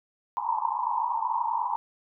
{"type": "band-pass noise", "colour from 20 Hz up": "white", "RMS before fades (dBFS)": -28, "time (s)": [0.37, 1.76], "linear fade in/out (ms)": 0, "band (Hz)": [880, 1000], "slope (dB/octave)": 96, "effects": []}